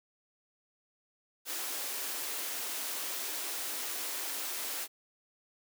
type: high-pass noise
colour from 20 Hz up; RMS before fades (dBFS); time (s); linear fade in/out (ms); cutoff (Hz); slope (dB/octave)
white; -37; 1.45-4.88; 50; 260; 48
effects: none